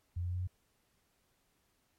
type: tone with pitch steps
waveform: sine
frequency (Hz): 87.31 / 88.32 / 89.35 / 90.39 / 91.44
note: F2 / F2 / F2 / F#2 / F#2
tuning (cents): 0 / +20 / +40 / -40 / -20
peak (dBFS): -33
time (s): 0.16-0.475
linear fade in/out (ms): 10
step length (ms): 63
effects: pink hiss -75 dBFS RMS until 1.98 s + MP3 64 kbps